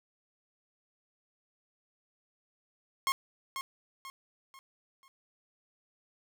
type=tone with echo; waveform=sawtooth; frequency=1077 Hz; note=C6; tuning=50 cents sharp; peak=-23 dBFS; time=3.07-3.12 s; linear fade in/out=0 ms; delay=490 ms; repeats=4; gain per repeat=-8 dB; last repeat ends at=5.08 s; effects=none